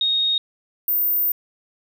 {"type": "tone pair in turn", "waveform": "sine", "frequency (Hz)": [3729, 14533], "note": ["A#7", "A#9"], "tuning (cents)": [0, -45], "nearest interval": "2 octaves", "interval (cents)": 2355, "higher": "second", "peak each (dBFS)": -17, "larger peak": "neither", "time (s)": [[0.01, 0.38], [0.88, 1.32]], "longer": "second", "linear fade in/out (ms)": 2, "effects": []}